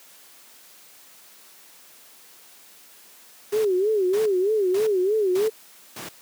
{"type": "noise bursts", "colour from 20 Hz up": "pink", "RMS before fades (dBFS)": -35, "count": 5, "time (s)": [3.52, 6.09], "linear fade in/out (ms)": 5, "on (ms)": 130, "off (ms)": 480}
{"type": "tone with vibrato", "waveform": "sine", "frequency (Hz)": 399.1, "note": "G4", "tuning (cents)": 31, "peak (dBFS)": -18, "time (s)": [3.52, 5.5], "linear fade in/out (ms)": 20, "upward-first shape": "sine", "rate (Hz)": 3.2, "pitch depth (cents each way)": 170}
{"effects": ["white hiss -50 dBFS RMS until 6.21 s", "high-pass 200 Hz 12 dB/octave"]}